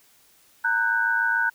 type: tone cluster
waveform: sine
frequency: 919 / 1488 / 1595 Hz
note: A#5 / F#6 / G6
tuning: -25 / +9 / +30 cents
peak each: -28 / -21 / -27 dBFS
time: 0.64-1.5 s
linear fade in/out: 10 ms
effects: white hiss -58 dBFS RMS until 1.54 s